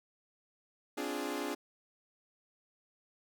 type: chord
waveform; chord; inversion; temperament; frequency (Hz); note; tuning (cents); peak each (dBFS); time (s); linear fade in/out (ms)
sawtooth; D half-diminished seventh; third; equal with one note detuned; 261.6 / 292.8 / 349.2 / 415.3; C4 / D4 / F4 / Ab4; 0 / -5 / 0 / 0; -38 / -35 / -38 / -37; 0.97-1.55; 10
effects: none